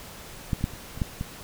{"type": "clicks", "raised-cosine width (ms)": 5, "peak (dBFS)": [-12, -27, -11, -28, -24, -12, -17], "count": 7, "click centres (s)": [0.532, 0.61, 0.641, 0.737, 0.976, 1.018, 1.211], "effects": ["pink hiss -43 dBFS RMS until 1.43 s"]}